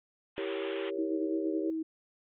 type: band-pass noise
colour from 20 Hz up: white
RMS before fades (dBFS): -44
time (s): 0.36-0.91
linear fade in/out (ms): 20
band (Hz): 700 to 3400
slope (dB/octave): 96
type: chord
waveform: sine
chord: E diminished seventh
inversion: none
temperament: equal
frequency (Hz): 329.6 / 392 / 466.2 / 554.4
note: E4 / G4 / Bb4 / Db5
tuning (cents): 0 / 0 / 0 / 0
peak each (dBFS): -40 / -35 / -40 / -40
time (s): 0.38-1.7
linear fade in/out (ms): 0
type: tone with vibrato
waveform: sine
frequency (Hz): 320.6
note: E4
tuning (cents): -48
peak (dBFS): -31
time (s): 0.98-1.83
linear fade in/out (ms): 10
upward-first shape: triangle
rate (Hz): 3.2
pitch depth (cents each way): 16
effects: none

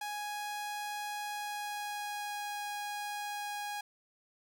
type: tone with pitch glide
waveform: sawtooth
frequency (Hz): 830.6 to 824.9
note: G#5 to G#5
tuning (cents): 0 to -12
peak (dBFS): -33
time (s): 0.01-3.81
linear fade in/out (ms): 5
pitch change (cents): -12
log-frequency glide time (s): 1.25-2.47
effects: none

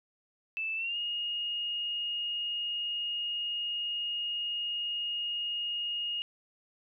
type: tone with pitch glide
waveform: sine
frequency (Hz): 2637 to 2859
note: E7 to F7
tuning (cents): 0 to +40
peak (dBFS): -31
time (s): 0.57-6.22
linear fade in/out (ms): 0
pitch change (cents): +140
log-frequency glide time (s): 0.76-0.97
effects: none

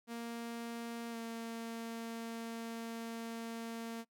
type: tone with pitch glide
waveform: sawtooth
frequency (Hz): 233.1 to 229.1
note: A#3 to A#3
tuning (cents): 0 to -30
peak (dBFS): -37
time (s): 0.07-4.05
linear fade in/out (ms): 50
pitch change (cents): -30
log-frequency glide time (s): 1.11-1.16
effects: noise-tail reverb RT60 0.1 s tail -24 dB re dry

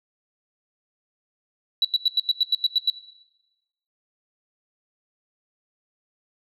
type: tone bursts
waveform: sine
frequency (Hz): 3934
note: B7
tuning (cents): -7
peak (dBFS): -15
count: 10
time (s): 1.82-2.9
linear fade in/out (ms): 2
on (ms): 27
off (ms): 90
effects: noise-tail reverb RT60 1.0 s tail -17 dB re dry + tanh soft clip ceiling -11 dBFS

